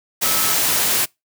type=tone in noise; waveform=sine; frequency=1300 Hz; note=E6; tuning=24 cents flat; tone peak=-28 dBFS; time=0.23-0.55 s; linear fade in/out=20 ms; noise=white; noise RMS=-18 dBFS; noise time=0.21-1.06 s; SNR=-13 dB; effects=noise-tail reverb RT60 0.2 s tail -25 dB re dry + high-pass 100 Hz 12 dB/octave